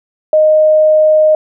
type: tone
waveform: sine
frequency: 619 Hz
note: D#5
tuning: 9 cents flat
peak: -5 dBFS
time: 0.33-1.35 s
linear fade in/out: 2 ms
effects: none